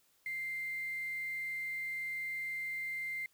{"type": "tone with quantisation", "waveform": "sine", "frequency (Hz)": 2093, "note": "C7", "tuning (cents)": 0, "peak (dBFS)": -36, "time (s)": [0.26, 3.26], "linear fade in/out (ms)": 2, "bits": 9, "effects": ["white hiss -71 dBFS RMS until 3.33 s"]}